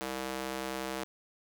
square tone with high-pass filter, 65.5 Hz, C2, 2 cents sharp, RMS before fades -37 dBFS, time 0.01-1.04 s, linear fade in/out 0 ms, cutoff 360 Hz, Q 0.78, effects none

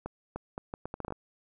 accelerating click train, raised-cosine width 1 ms, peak -22 dBFS, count 11, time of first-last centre 0.06-1.123 s, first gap 300 ms, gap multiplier 0.73, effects none

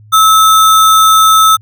sine tone with sample-and-hold, 1300 Hz, E6, 24 cents flat, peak -3 dBFS, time 0.12-1.57 s, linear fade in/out 20 ms, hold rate 4900 Hz, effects added 106 Hz sine -36 dBFS peak until 1.61 s

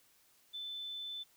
sine tone, 3520 Hz, A7, in tune, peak -40 dBFS, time 0.53-1.24 s, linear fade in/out 20 ms, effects white hiss -68 dBFS RMS until 1.36 s

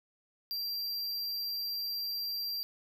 square tone, 4729 Hz, D8, 11 cents sharp, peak -34 dBFS, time 0.51-2.63 s, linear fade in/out 0 ms, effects none

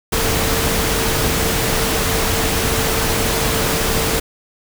sine tone in noise, 450 Hz, A4, 39 cents sharp, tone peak -25 dBFS, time 0.12-4.2 s, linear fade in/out 10 ms, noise pink, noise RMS -18 dBFS, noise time 0.12-4.2 s, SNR -10 dB, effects none

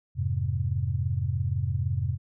sine chord, F minor, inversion none, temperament just, 87.31 / 104.77 / 130.96 Hz, F2 / Ab2 / C3, 0 / +16 / +2 cents, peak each -29 dBFS, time 0.15-2.18 s, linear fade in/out 50 ms, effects none

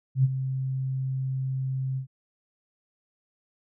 sine tone with ADSR envelope, 132.1 Hz, C3, 17 cents sharp, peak -15 dBFS, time 0.15-2.07 s, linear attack 90 ms, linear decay 33 ms, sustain -11 dB, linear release 100 ms, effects none

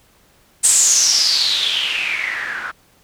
blue noise with low-pass filter sweep, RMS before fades -17 dBFS, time 0.63-2.72 s, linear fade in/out 20 ms, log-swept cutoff 8400 to 1400 Hz, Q 7.5, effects pink hiss -54 dBFS RMS until 3.03 s

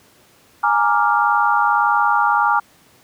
sine chord, Bb dominant seventh, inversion third, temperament equal, 830.6 / 932.3 / 1174.7 / 1396.9 Hz, Ab5 / Bb5 / D6 / F6, 0 / 0 / 0 / 0 cents, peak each -18 / -19 / -19 / -19 dBFS, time 0.63-2.6 s, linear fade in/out 10 ms, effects pink hiss -52 dBFS RMS until 3.03 s + high-pass 100 Hz 12 dB/octave

